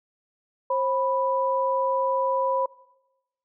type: tone pair together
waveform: sine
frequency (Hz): 533.3 / 987.8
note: C5 / B5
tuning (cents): +33 / 0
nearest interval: major seventh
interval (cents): 1067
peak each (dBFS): -24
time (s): 0.7-2.66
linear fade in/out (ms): 5
effects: noise-tail reverb RT60 1.0 s tail -21 dB re dry